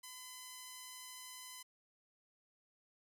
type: tone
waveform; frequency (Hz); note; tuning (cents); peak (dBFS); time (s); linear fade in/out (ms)
5% pulse; 1014; B5; +45; -37; 0.03-1.63; 10
effects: none